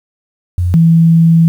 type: tone pair in turn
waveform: sine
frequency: 88.7 / 165.09 Hz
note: F2 / E3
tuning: +27 / +3 cents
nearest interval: major seventh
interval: 1076 cents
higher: second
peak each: -10 / -4 dBFS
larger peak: second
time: 0.58-0.74 / 0.74-1.48 s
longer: second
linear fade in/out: 0 ms
effects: 7-bit